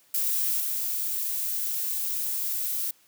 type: noise with level steps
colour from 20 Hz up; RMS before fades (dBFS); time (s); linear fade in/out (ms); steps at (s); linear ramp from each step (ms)
violet; -26 / -29; 0.14-2.91; 5; 0.6; 2
effects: white hiss -61 dBFS RMS until 3.07 s + high-pass 100 Hz 12 dB/octave